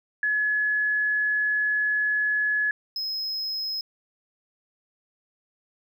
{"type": "tone pair in turn", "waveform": ["sine", "triangle"], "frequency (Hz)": [1700, 5125], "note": ["G#6", "E8"], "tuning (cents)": [40, -50], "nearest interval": "octave + perfect fifth", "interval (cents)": 1910, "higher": "second", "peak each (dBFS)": [-21, -26], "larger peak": "first", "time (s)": [[0.23, 2.71], [2.96, 3.81]], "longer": "first", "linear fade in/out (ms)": 2, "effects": []}